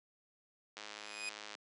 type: click train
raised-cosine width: 0.2 ms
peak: -28 dBFS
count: 83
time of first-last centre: 0.77-1.551 s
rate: 105 Hz
type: tone with exponential growth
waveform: sawtooth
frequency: 2489 Hz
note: D#7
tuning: in tune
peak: -33 dBFS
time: 0.85-1.29 s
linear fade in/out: 0 ms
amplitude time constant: 95 ms
effects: high-pass 300 Hz 12 dB/octave + resampled to 24000 Hz